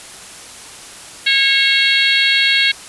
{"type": "harmonic tone", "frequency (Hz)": 546, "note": "C#5", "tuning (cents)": -26, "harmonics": [3, 4, 5, 6, 7, 8], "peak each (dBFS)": [-19, -16, -19, -18, -18, -20], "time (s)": [1.26, 2.72], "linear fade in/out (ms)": 10, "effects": ["white hiss -35 dBFS RMS until 2.88 s", "resampled to 24000 Hz"]}